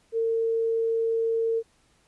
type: tone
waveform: sine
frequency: 454.3 Hz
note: A#4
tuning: 45 cents flat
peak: -22 dBFS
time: 0.12-1.63 s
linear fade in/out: 50 ms
effects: pink hiss -64 dBFS RMS until 2.07 s + resampled to 24000 Hz